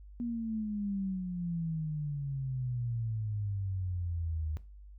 sine exponential sweep, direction down, 240.6 to 76 Hz, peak -32 dBFS, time 0.2-4.57 s, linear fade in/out 0 ms, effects noise-tail reverb RT60 0.3 s tail -17 dB re dry + added 50 Hz sine -48 dBFS peak until 4.98 s

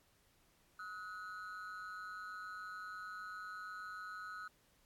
triangle ring-modulated tone, 1374 Hz, F6, 29 cents flat, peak -40 dBFS, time 0.79-4.48 s, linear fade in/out 5 ms, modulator 96.7 Hz, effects pink hiss -72 dBFS RMS until 4.85 s + AAC 64 kbps

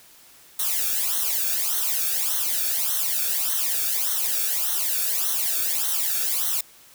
blue noise with flanger, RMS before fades -24 dBFS, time 0.59-6.61 s, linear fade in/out 5 ms, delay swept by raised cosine 0.41 to 1.01 ms, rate 1.7 Hz, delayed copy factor -1, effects white hiss -51 dBFS RMS until 6.94 s

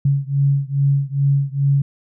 sine beating tone pair, 138.59 / 140.99 Hz, C#3 / C#3, 0 / +30 cents, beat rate 2.4 Hz, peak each -17 / -18 dBFS, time 0.05-1.82 s, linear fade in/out 5 ms, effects none

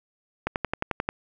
click train, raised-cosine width 0.5 ms, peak -10 dBFS, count 8, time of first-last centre 0.47-1.089 s, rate 11.3 Hz, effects none

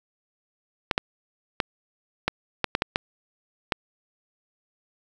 clicks, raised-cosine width 0.3 ms, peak -5 dBFS, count 9, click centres 0.912 / 0.979 / 1.602 / 2.28 / 2.643 / 2.751 / 2.821 / 2.959 / 3.722 s, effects 7-bit

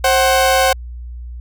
sawtooth tone pair together, 530.3 / 750 Hz, C5 / F#5, +23 / +23 cents, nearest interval tritone, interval 600 cents, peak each -10 dBFS, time 0.04-0.73 s, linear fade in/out 5 ms, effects added 60 Hz sine -27 dBFS peak until 1.4 s

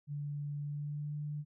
sine tone with pitch glide, 145.3 to 148.27 Hz, D3 to D3, -18 to +17 cents, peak -36 dBFS, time 0.07-1.45 s, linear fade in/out 50 ms, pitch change +35 cents, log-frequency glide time 0.6-1.15 s, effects none

